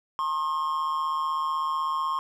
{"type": "tone with amplitude modulation", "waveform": "triangle", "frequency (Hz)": 1072, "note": "C6", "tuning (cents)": 42, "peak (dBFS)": -20, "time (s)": [0.19, 2.19], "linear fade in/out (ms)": 0, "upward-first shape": "sine", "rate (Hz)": 156, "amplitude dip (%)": 65, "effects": []}